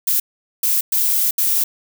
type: noise bursts at uneven times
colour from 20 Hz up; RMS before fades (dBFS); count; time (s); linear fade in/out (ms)
violet; -17; 4; 0.07-0.2 / 0.63-0.81 / 0.92-1.31 / 1.38-1.64; 5
effects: none